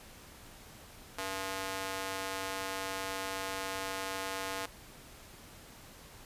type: tone with high-pass filter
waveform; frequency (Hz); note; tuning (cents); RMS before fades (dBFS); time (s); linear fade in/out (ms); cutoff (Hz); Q
square; 96; G2; -36; -38; 1.18-4.66; 5; 650; 0.67
effects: pink hiss -53 dBFS RMS until 6.25 s + resampled to 32000 Hz